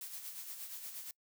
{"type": "noise with tremolo", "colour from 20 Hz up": "blue", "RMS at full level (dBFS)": -44, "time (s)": [0.01, 1.11], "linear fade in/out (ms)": 2, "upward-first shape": "sine", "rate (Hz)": 8.5, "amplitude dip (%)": 50, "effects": ["noise-tail reverb RT60 0.1 s tail -24 dB re dry"]}